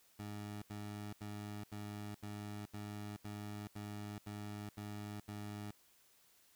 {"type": "tone bursts", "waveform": "20% pulse", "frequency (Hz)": 103.83, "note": "G#2", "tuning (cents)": 0, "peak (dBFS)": -39, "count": 11, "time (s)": [0.19, 5.71], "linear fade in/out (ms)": 5, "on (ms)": 430, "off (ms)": 79, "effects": ["white hiss -69 dBFS RMS until 6.55 s"]}